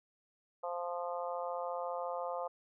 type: harmonic tone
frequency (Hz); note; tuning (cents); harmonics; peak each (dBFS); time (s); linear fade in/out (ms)
174.61; F3; 0; 3 / 4 / 5 / 6 / 7; -39 / -41 / -43 / -45 / -46; 0.63-2.48; 10
effects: none